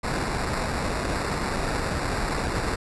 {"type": "noise with sample-and-hold", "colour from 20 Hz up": "pink", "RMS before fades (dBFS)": -27, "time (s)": [0.03, 2.76], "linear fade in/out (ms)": 10, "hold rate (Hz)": 3150, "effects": ["resampled to 24000 Hz"]}